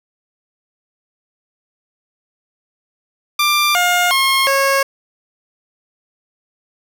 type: tone with pitch steps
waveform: 15% pulse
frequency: 1186 / 711 / 1076 / 547 Hz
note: D6 / F5 / C6 / C#5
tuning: +17 / +31 / +48 / -23 cents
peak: -6 dBFS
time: 3.39-4.83 s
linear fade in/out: 5 ms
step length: 360 ms
effects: none